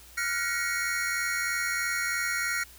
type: chord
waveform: square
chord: Gb major seventh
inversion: third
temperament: equal with one note detuned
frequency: 1396.9 / 1480 / 1898.3 / 2217 Hz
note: F6 / Gb6 / Bb6 / Db7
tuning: 0 / 0 / +31 / 0 cents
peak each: -33 / -37 / -32 / -34 dBFS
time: 0.17-2.64 s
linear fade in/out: 10 ms
effects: added 60 Hz sine -54 dBFS peak until 2.78 s + white hiss -52 dBFS RMS until 2.78 s